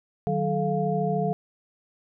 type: tone cluster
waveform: sine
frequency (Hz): 155.2 / 188.7 / 433.1 / 700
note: D#3 / F#3 / A4 / F5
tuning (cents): -4 / +34 / -27 / +4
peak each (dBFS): -28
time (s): 0.27-1.33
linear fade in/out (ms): 0
effects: none